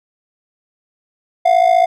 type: ring-modulated tone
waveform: triangle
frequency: 704 Hz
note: F5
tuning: 14 cents sharp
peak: -4 dBFS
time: 1.45-1.86 s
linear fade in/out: 10 ms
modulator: 27.5 Hz
effects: none